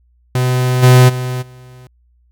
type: tone with level steps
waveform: 45% pulse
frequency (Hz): 126.5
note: B2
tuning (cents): +42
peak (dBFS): -12 / -4 / -18 / -36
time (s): 0.35-1.87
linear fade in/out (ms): 2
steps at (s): 0.82 / 1.08 / 1.41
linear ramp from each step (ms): 20
effects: added 60 Hz sine -51 dBFS peak until 2.31 s